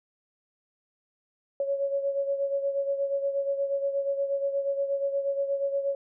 sine beating tone pair, 554.4 / 562.8 Hz, C#5 / C#5, 0 / +26 cents, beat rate 8.4 Hz, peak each -26 / -33 dBFS, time 1.6-5.95 s, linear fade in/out 2 ms, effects none

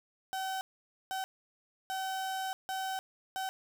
35% pulse tone bursts at uneven times, 763 Hz, G5, 47 cents flat, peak -32 dBFS, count 5, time 0.33-0.61 / 1.11-1.24 / 1.9-2.53 / 2.69-2.99 / 3.36-3.49 s, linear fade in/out 0 ms, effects none

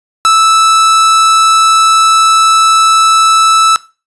45% pulse tone, 1314 Hz, E6, 6 cents flat, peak -4 dBFS, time 0.25-3.76 s, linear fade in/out 0 ms, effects noise-tail reverb RT60 0.3 s tail -19 dB re dry + resampled to 24000 Hz

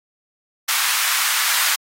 pink high-pass noise, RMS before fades -19 dBFS, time 0.68-1.76 s, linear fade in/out 10 ms, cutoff 1100 Hz, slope 24 dB/octave, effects AAC 48 kbps

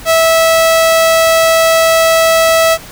sawtooth tone, 653 Hz, E5, 17 cents flat, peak -3 dBFS, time 0.05-2.78 s, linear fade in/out 50 ms, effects pink hiss -32 dBFS RMS until 2.91 s

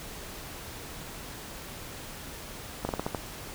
slowing click train, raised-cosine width 1 ms, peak -15 dBFS, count 6, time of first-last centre 2.85-3.148 s, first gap 40 ms, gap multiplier 1.2, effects pink hiss -42 dBFS RMS until 3.54 s

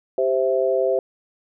sine chord, C major, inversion second, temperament equal, 392 / 523.3 / 659.3 Hz, G4 / C5 / E5, 0 / 0 / 0 cents, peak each -22 / -20 / -23 dBFS, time 0.18-0.99 s, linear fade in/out 2 ms, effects none

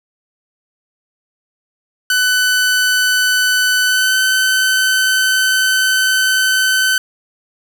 sawtooth tone with pitch glide, 1500 to 1523.6 Hz, F#6 to G6, +23 to -50 cents, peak -8 dBFS, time 2.1-6.98 s, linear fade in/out 2 ms, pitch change +27 cents, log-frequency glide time 3.84-4.17 s, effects none

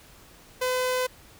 sawtooth tone, 507 Hz, B4, 45 cents sharp, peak -20 dBFS, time 0.61-1.07 s, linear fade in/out 10 ms, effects pink hiss -52 dBFS RMS until 1.39 s

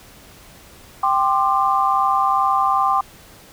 sine chord, G suspended fourth, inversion none, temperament equal with one note detuned, 784 / 1046.5 / 1189 Hz, G5 / C6 / D6, 0 / 0 / +21 cents, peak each -19 dBFS, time 1.03-3.01 s, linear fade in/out 5 ms, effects pink hiss -45 dBFS RMS until 3.52 s

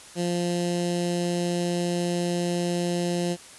15% pulse tone with notch filter, 174.61 Hz, F3, in tune, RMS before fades -26 dBFS, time 0.15-3.37 s, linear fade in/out 50 ms, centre 1300 Hz, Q 0.52, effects white hiss -46 dBFS RMS until 3.58 s + resampled to 24000 Hz

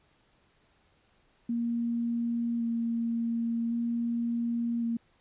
sine tone with vibrato, 233.1 Hz, A#3, in tune, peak -27 dBFS, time 1.49-4.97 s, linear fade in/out 5 ms, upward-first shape square, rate 0.45 Hz, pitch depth 11 cents each way, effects pink hiss -67 dBFS RMS until 5.2 s + resampled to 8000 Hz

